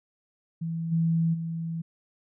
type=tone with level steps; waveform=sine; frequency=164.81 Hz; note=E3; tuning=in tune; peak=-28 / -21 / -29 dBFS; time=0.61-1.82 s; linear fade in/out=10 ms; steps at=0.91 / 1.33 s; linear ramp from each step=20 ms; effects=none